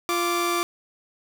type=tone pair together; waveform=sawtooth; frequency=347.3 / 1172.2 Hz; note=F4 / D6; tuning=-10 / -4 cents; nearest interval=octave + major sixth; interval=2106 cents; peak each=-21 dBFS; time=0.09-0.63 s; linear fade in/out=0 ms; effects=none